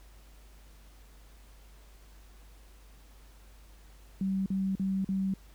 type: tone bursts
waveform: sine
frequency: 192.2 Hz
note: G3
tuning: 34 cents flat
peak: -27 dBFS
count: 4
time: 4.21-5.339 s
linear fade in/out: 2 ms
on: 250 ms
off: 43 ms
effects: added 50 Hz sine -52 dBFS peak until 5.54 s + pink hiss -61 dBFS RMS until 5.54 s